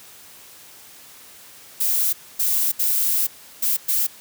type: noise bursts at uneven times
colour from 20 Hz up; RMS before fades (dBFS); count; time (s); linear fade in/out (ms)
violet; -20; 5; 1.8-2.13 / 2.39-2.72 / 2.79-3.27 / 3.62-3.77 / 3.88-4.07; 10
effects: white hiss -45 dBFS RMS until 4.2 s + high-pass 60 Hz 12 dB/octave